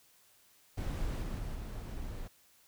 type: noise with level steps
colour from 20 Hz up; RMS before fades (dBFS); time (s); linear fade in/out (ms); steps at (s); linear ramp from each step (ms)
brown; -35 / -37 / -39 / -41; 0.77-2.28; 10; 1.22 / 1.38 / 1.54; 10
effects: white hiss -65 dBFS RMS until 2.67 s